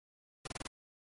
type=noise bursts; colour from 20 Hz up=pink; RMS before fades=-41 dBFS; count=5; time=0.45-0.673 s; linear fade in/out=5 ms; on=23 ms; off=27 ms; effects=MP3 48 kbps